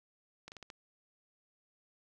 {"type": "slowing click train", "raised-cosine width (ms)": 0.2, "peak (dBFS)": -30, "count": 5, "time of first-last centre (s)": [0.48, 0.702], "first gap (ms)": 39, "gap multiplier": 1.24, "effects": []}